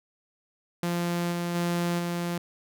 sawtooth tone with level steps, 173.1 Hz, F3, 15 cents flat, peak -22 / -24 / -21 / -24 dBFS, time 0.83-2.38 s, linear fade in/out 2 ms, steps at 1.31 / 1.54 / 1.98 s, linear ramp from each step 20 ms, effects none

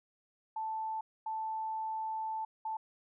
sine tone bursts at uneven times, 880 Hz, A5, in tune, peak -34 dBFS, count 3, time 0.56-1.01 / 1.26-2.45 / 2.65-2.77 s, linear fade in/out 5 ms, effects none

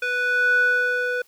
square tone with band-pass filter sweep, 493.9 Hz, B4, in tune, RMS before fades -21 dBFS, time 0.02-1.22 s, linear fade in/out 5 ms, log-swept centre 1900 to 1100 Hz, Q 5, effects white hiss -58 dBFS RMS until 1.27 s

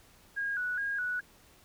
sine tone with vibrato, 1550 Hz, G6, 20 cents flat, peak -30 dBFS, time 0.36-1.21 s, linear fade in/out 20 ms, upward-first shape square, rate 2.4 Hz, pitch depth 87 cents each way, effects pink hiss -60 dBFS RMS until 1.64 s

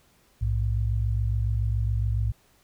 sine tone pair together, 60.4 / 107.55 Hz, B1 / A2, -38 / -39 cents, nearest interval minor seventh, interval 999 cents, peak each -25 dBFS, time 0.41-2.32 s, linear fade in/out 10 ms, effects pink hiss -62 dBFS RMS until 2.63 s

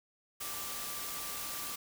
sine tone in noise, 1174.7 Hz, D6, in tune, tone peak -48 dBFS, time 0.4-1.76 s, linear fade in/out 10 ms, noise white, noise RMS -40 dBFS, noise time 0.4-1.76 s, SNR -11 dB, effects none

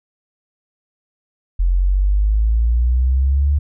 sine exponential sweep, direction up, 43.13 to 73.42 Hz, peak -12 dBFS, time 1.59-3.59 s, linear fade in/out 10 ms, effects none

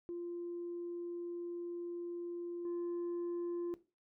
sine tone with level steps, 346.6 Hz, F4, 13 cents flat, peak -38 / -33 dBFS, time 0.09-3.74 s, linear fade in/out 0 ms, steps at 2.65 s, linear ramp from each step 2 ms, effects noise-tail reverb RT60 0.3 s tail -17 dB re dry + tanh soft clip ceiling -35 dBFS

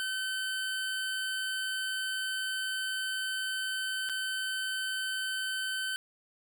25% pulse tone with dropouts, 1532 Hz, G6, 40 cents flat, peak -28 dBFS, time 0-5.96 s, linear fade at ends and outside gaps 0 ms, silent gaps 4.09-4.096 s, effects none

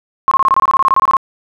sine tone bursts, 1074 Hz, C6, 45 cents sharp, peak -7 dBFS, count 16, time 0.28-1.168 s, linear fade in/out 0 ms, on 33 ms, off 24 ms, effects none

